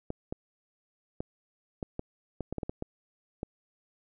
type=clicks; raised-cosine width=2 ms; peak=-20 dBFS; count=12; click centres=0.104 / 0.325 / 1.205 / 1.828 / 1.994 / 2.407 / 2.526 / 2.583 / 2.632 / 2.695 / 2.824 / 3.431 s; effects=none

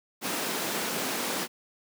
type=high-pass noise; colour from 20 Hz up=pink; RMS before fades=-31 dBFS; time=0.21-1.48 s; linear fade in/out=50 ms; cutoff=200 Hz; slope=24 dB/octave; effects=none

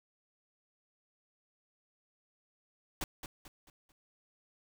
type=noise with echo; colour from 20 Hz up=pink; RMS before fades=-36 dBFS; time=3.01-3.04 s; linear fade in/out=2 ms; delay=220 ms; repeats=4; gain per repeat=-8 dB; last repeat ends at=3.92 s; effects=none

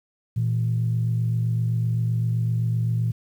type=tone pair together; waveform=sine; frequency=116.13 / 163.9 Hz; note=A#2 / E3; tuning=-6 / -10 cents; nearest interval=tritone; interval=596 cents; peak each=-20 / -28 dBFS; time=0.36-3.12 s; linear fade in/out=10 ms; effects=tanh soft clip ceiling -13 dBFS + 9-bit

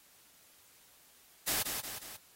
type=noise with echo; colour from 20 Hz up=white; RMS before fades=-32 dBFS; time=1.47-1.63 s; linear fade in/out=10 ms; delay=180 ms; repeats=3; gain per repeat=-5 dB; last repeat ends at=2.17 s; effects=white hiss -62 dBFS RMS until 2.35 s + AAC 48 kbps

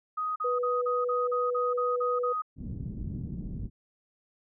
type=tone bursts; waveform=sine; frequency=1251 Hz; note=D#6; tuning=9 cents sharp; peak=-28 dBFS; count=10; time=0.17-2.421 s; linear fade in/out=10 ms; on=190 ms; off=39 ms
type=tone; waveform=sine; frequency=491.1 Hz; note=B4; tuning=10 cents flat; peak=-27 dBFS; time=0.44-2.33 s; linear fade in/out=10 ms
type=low-pass noise; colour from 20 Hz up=white; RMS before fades=-36 dBFS; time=2.56-3.7 s; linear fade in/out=50 ms; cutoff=220 Hz; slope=24 dB/octave
effects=none

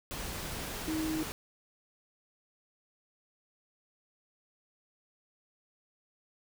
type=tone in noise; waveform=sine; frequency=315.2 Hz; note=D#4; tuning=23 cents sharp; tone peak=-31 dBFS; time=0.88-1.23 s; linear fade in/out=0 ms; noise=pink; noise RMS=-39 dBFS; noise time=0.11-1.32 s; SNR=+5 dB; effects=none

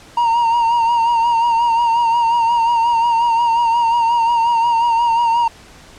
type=tone with vibrato; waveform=triangle; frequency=932.3 Hz; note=A#5; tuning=in tune; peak=-10 dBFS; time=0.17-5.48 s; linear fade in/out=5 ms; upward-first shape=sine; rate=5.6 Hz; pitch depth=44 cents each way; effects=pink hiss -42 dBFS RMS until 5.98 s + low-pass 8000 Hz 12 dB/octave

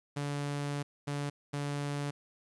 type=tone bursts at uneven times; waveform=sawtooth; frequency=143.8 Hz; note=D3; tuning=36 cents flat; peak=-29 dBFS; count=3; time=0.16-0.83 / 1.07-1.3 / 1.53-2.11 s; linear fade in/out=10 ms; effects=resampled to 24000 Hz + 11-bit

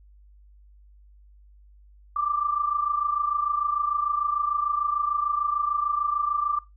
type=tone pair together; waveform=sine; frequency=1173.3 / 1200 Hz; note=D6 / D6; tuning=-2 / +37 cents; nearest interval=unison; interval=39 cents; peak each=-24 / -29 dBFS; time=2.16-6.59 s; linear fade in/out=5 ms; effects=noise-tail reverb RT60 0.2 s tail -17 dB re dry + added 50 Hz sine -50 dBFS peak until 6.76 s

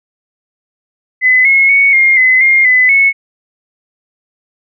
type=tone with pitch steps; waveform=sine; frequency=2018 / 2173 / 2223 / 2126 / 2031 / 2123 / 2011 / 2200 Hz; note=B6 / C#7 / C#7 / C7 / B6 / C7 / B6 / C#7; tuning=+37 / -35 / +4 / +27 / +48 / +25 / +31 / -14 cents; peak=-5 dBFS; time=1.21-3.13 s; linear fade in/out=50 ms; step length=240 ms; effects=none

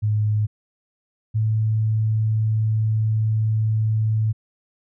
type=tone pair in turn; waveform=sine; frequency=106.3 / 109.41 Hz; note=G#2 / A2; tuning=+41 / -9 cents; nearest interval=unison; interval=50 cents; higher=second; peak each=-17 dBFS; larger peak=neither; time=0.02-0.47 / 1.34-4.33 s; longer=second; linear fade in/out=20 ms; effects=none

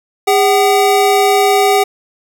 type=tone pair together; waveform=square; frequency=406.2 / 759 Hz; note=G#4 / F#5; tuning=-38 / +44 cents; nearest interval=major seventh; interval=1082 cents; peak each=-12 dBFS; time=0.27-1.84 s; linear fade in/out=10 ms; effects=none

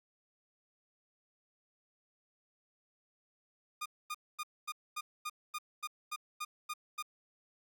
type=tone bursts; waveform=sawtooth; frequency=1219 Hz; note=D#6; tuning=36 cents flat; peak=-33 dBFS; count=12; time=3.81-7.026 s; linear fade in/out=10 ms; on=48 ms; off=240 ms; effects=none

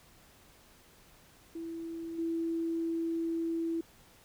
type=tone with level steps; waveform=sine; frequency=330.8 Hz; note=E4; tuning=6 cents sharp; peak=-37 / -30 dBFS; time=1.55-3.81 s; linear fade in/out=5 ms; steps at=2.18 s; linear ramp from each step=10 ms; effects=pink hiss -60 dBFS RMS until 4.24 s

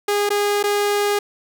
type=tone with dropouts; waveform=sawtooth; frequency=410 Hz; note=G#4; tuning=22 cents flat; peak=-13 dBFS; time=0.08-1.19 s; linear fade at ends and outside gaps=5 ms; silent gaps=0.292-0.303 / 0.629-0.638 s; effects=none

